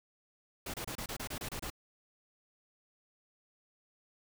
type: noise bursts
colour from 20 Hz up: pink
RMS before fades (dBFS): -40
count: 10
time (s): 0.66-1.702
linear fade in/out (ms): 5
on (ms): 79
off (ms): 28
effects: none